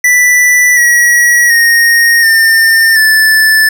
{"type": "tone with pitch steps", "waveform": "square", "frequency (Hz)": [1975.5, 1917, 1860.3, 1805.3, 1751.9], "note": ["B6", "A#6", "A#6", "A6", "A6"], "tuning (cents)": [0, 48, -4, 44, -8], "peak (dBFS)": -5, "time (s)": [0.04, 3.69], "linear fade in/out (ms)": 5, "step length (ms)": 730, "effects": []}